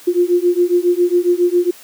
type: beating tone pair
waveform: sine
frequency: 349.2 / 356.5 Hz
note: F4 / F4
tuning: 0 / +36 cents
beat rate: 7.3 Hz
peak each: -14 / -14 dBFS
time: 0.07-1.71 s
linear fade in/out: 10 ms
effects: white hiss -41 dBFS RMS until 1.83 s + high-pass 200 Hz 12 dB/octave